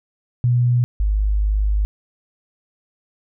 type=tone pair in turn; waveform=sine; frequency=122.2 / 51.38 Hz; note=B2 / G#1; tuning=-18 / -18 cents; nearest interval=octave + minor third; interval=1500 cents; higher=first; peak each=-13 / -15 dBFS; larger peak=first; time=0.44-0.84 / 1-1.85 s; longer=second; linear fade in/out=0 ms; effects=none